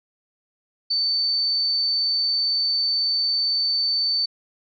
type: tone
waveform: sine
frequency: 4539 Hz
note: C#8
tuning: 40 cents sharp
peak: -19 dBFS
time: 0.9-4.26 s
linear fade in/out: 10 ms
effects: none